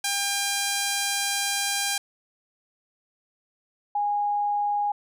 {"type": "tone pair in turn", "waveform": ["5% pulse", "sine"], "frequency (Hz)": [801, 823], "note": ["G5", "G#5"], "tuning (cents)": [37, -16], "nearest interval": "unison", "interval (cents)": 47, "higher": "second", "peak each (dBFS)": [-12, -22], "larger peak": "first", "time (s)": [[0.04, 1.98], [3.95, 4.92]], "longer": "first", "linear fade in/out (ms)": 5, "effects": []}